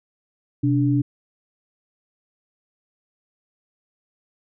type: tone pair together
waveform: sine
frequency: 127.3 / 290 Hz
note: C3 / D4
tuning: -47 / -22 cents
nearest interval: octave + major second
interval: 1425 cents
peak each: -19 dBFS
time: 0.63-1.02 s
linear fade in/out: 10 ms
effects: none